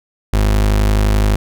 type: tone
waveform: 35% pulse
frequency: 51.7 Hz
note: G#1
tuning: 7 cents flat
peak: -9 dBFS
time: 0.33-1.36 s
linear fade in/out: 5 ms
effects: none